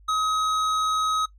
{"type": "tone with hard clipping", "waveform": "sine", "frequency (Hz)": 1269, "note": "D#6", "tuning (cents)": 34, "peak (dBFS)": -23, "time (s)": [0.08, 1.26], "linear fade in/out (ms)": 10, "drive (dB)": 11, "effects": ["noise-tail reverb RT60 0.1 s tail -18 dB re dry", "added 50 Hz sine -49 dBFS peak until 1.38 s"]}